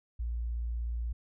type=tone; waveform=sine; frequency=58.27 Hz; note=A#1; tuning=in tune; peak=-31 dBFS; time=0.19-1.13 s; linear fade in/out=10 ms; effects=none